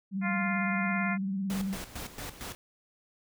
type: tone with vibrato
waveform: sine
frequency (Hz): 193.8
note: G3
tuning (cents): -20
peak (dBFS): -29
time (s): 0.11-1.77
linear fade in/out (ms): 50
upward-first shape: sine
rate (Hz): 18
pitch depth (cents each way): 52
type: harmonic tone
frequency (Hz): 349.2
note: F4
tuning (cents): 0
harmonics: 2 / 3 / 4 / 5 / 6 / 7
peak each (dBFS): -37 / -38 / -36 / -38 / -34 / -40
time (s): 0.21-1.18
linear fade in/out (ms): 50
type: noise with tremolo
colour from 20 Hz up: pink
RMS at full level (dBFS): -39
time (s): 1.5-2.55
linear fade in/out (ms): 0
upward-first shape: square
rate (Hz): 4.4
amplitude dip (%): 70
effects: none